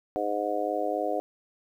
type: harmonic tone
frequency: 103.7 Hz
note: G#2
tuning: 2 cents flat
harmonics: 3 / 4 / 5 / 6 / 7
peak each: -34 / -34 / -32 / -32 / -31 dBFS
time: 0.16-1.2 s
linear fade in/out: 0 ms
effects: 10-bit